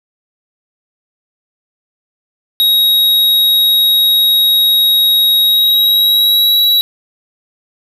square tone with pitch glide, 3794 to 3896 Hz, A#7 to B7, +30 to -24 cents, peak -8 dBFS, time 2.6-6.81 s, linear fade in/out 0 ms, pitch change +46 cents, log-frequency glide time 5.42-6.66 s, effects none

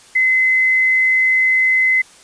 sine tone, 2045 Hz, C7, 40 cents flat, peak -11 dBFS, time 0.15-2.02 s, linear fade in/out 10 ms, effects white hiss -45 dBFS RMS until 2.23 s + resampled to 22050 Hz

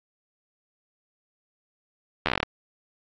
slowing click train, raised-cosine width 0.3 ms, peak -6 dBFS, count 10, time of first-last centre 2.26-2.43 s, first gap 12 ms, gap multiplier 1.11, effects low-pass 4000 Hz 12 dB/octave + AAC 32 kbps

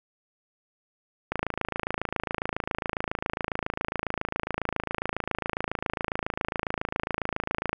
click train, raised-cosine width 0.5 ms, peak -12 dBFS, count 176, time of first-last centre 1.32-7.73 s, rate 27.3 Hz, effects none

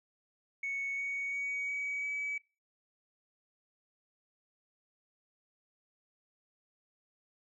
sine tone with pitch steps, 2217 / 2234 / 2251 / 2268 / 2285 Hz, C#7 / C#7 / C#7 / C#7 / D7, 0 / +13 / +26 / +39 / -48 cents, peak -32 dBFS, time 0.63-2.38 s, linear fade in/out 5 ms, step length 350 ms, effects noise-tail reverb RT60 0.3 s tail -23 dB re dry + tanh soft clip ceiling -30 dBFS

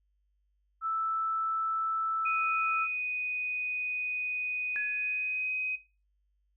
sine tone, 1318.5 Hz, E6, in tune, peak -28 dBFS, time 0.81-2.88 s, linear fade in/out 50 ms
sine tone with pitch glide, 2489 to 2515 Hz, D#7 to D#7, 0 to +18 cents, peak -30 dBFS, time 2.25-5.76 s, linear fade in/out 10 ms, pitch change +18 cents, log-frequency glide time 4.88-5.48 s
sine tone with exponential decay, 1690 Hz, G#6, 30 cents sharp, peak -31 dBFS, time 4.76-5.5 s, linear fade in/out 0 ms, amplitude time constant 160 ms
effects noise-tail reverb RT60 0.3 s tail -17 dB re dry + added 50 Hz sine -70 dBFS peak until 6.56 s

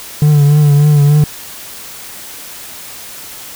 triangle tone with vibrato, 146.83 Hz, D3, in tune, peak -3 dBFS, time 0.22-1.24 s, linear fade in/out 2 ms, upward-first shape triangle, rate 3.4 Hz, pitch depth 54 cents each way, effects white hiss -30 dBFS RMS until 3.55 s

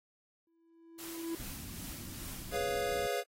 triangle tone with exponential growth, 331.6 Hz, E4, 10 cents sharp, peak -31 dBFS, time 0.47-1.35 s, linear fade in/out 2 ms, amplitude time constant 190 ms
white noise with tremolo, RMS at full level -46 dBFS, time 0.98-2.57 s, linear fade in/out 10 ms, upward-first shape sine, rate 2.5 Hz, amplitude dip 35%
pink low-pass noise, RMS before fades -47 dBFS, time 1.38-3.08 s, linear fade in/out 20 ms, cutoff 330 Hz, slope 48 dB/octave
square chord, C# dominant seventh, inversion second, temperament equal, 415.3 / 493.9 / 554.4 / 698.5 Hz, G#4 / B4 / C#5 / E#5, 0 / 0 / 0 / 0 cents, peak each -38 dBFS, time 2.51-3.24 s, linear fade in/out 50 ms
effects AAC 48 kbps

